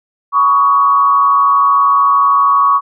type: tone with frequency modulation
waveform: sine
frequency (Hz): 1122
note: C#6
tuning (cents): +21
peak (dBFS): -7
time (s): 0.32-2.81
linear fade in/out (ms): 50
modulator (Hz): 133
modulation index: 0.55
effects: none